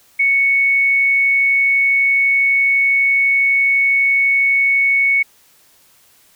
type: tone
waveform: sine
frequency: 2217 Hz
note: C#7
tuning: in tune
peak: -11 dBFS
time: 0.19-5.23 s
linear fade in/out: 10 ms
effects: white hiss -52 dBFS RMS until 6.35 s